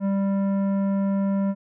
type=tone with tanh clipping; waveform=sine; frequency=196.7 Hz; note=G3; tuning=6 cents sharp; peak=-22 dBFS; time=0-1.55 s; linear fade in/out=50 ms; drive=12 dB; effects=none